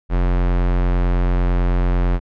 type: tone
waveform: square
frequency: 44.52 Hz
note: F1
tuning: 34 cents sharp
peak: -15 dBFS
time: 0.09-2.2 s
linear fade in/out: 50 ms
effects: low-pass 2000 Hz 12 dB/octave